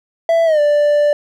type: tone with pitch glide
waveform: triangle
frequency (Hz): 664 to 588.1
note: E5 to D5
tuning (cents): +12 to +2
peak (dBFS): -8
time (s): 0.29-1.13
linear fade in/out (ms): 2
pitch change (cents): -210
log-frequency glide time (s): 0.45-0.6
effects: none